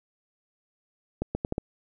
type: accelerating click train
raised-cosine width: 2 ms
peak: -14 dBFS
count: 5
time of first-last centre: 1.22-1.581 s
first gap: 130 ms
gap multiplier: 0.76
effects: none